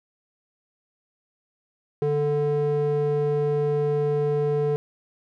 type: tone with band-pass filter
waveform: square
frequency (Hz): 146.83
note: D3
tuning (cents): 0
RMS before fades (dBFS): -23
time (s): 2.02-4.76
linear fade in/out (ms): 0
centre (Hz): 360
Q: 6.4
effects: none